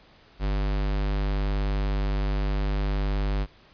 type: tone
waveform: square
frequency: 49.7 Hz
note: G1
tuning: 25 cents sharp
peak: -24 dBFS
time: 0.39-3.47 s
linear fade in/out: 50 ms
effects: pink hiss -55 dBFS RMS until 3.73 s + resampled to 11025 Hz